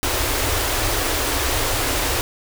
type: band-stop noise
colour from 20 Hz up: pink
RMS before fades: -21 dBFS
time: 0.03-2.21 s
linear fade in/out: 0 ms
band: 120 to 260 Hz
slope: 96 dB/octave
effects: none